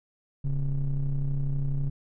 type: ring-modulated tone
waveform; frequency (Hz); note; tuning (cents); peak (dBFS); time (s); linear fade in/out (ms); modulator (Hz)
triangle; 61.74; B1; 0; -19; 0.44-1.9; 10; 77.8
effects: none